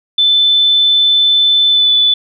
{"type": "tone with pitch glide", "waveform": "sine", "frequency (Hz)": [3520, 3482], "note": ["A7", "A7"], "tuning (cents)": [0, -19], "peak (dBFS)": -7, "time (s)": [0.18, 2.14], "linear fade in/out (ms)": 5, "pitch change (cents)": -19, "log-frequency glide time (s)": [1.7, 1.91], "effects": []}